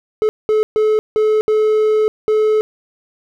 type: tone bursts at uneven times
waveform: triangle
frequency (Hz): 430.8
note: A4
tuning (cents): -37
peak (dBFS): -9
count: 6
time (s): 0.22-0.29 / 0.49-0.63 / 0.76-0.99 / 1.16-1.41 / 1.48-2.08 / 2.28-2.61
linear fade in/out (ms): 0
effects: none